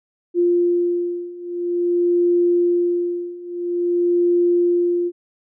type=beating tone pair; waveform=sine; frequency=349.2 / 349.69 Hz; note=F4 / F4; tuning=0 / +2 cents; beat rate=0.49 Hz; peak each=-20 / -18 dBFS; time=0.34-5.12 s; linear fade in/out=50 ms; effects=none